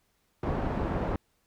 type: low-pass noise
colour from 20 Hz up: pink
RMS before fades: -30 dBFS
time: 0.43-1.16 s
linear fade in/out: 2 ms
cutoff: 970 Hz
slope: 12 dB/octave
effects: pink hiss -72 dBFS RMS until 1.46 s